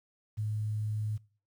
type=tone with quantisation; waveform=sine; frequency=106.9 Hz; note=A2; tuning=49 cents flat; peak=-30 dBFS; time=0.37-1.18 s; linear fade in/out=20 ms; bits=10; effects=noise-tail reverb RT60 0.4 s tail -21 dB re dry